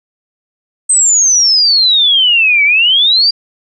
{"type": "exponential two-way sweep", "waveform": "sine", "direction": "down then up", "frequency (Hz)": [8372, 2244, 4834], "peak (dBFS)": -6, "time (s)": [0.89, 3.31], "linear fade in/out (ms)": 10, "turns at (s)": 2.64, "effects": []}